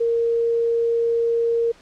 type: tone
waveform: sine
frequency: 464.4 Hz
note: A#4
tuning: 7 cents flat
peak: -17 dBFS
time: 0-1.72 s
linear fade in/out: 10 ms
effects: pink hiss -51 dBFS RMS until 1.81 s + low-pass 6000 Hz 12 dB/octave